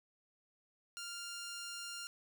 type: tone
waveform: 10% pulse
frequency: 1396.9 Hz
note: F6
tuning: in tune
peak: -35 dBFS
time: 0.97-2.07 s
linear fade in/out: 0 ms
effects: 11-bit